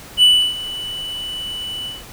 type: tone with ADSR envelope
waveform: triangle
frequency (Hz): 2971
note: F#7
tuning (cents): +6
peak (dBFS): -5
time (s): 0.17-2.04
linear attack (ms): 56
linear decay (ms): 310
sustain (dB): -18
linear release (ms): 180
effects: pink hiss -38 dBFS RMS until 2.12 s